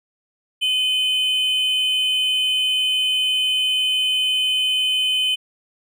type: tone pair together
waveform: triangle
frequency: 2495 / 3043 Hz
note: D#7 / F#7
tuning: +4 / +48 cents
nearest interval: minor third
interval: 344 cents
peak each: -25 / -16 dBFS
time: 0.61-5.36 s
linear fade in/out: 20 ms
effects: none